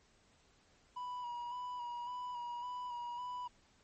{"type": "tone with vibrato", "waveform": "triangle", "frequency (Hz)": 975, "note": "B5", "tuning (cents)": -23, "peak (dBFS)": -38, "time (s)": [0.96, 3.48], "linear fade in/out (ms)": 10, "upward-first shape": "square", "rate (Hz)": 1.8, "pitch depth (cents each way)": 26, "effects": ["pink hiss -69 dBFS RMS until 3.83 s", "MP3 32 kbps"]}